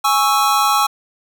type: chord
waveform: square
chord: C# minor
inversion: second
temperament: equal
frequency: 830.6 / 1108.7 / 1318.5 Hz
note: G#5 / C#6 / E6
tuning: 0 / 0 / 0 cents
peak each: -18 dBFS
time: 0.04-0.87 s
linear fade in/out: 10 ms
effects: none